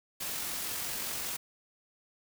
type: noise with amplitude modulation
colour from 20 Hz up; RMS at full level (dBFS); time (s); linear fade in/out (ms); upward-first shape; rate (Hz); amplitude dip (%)
white; -35; 0.2-1.37; 10; sine; 45.2; 25
effects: none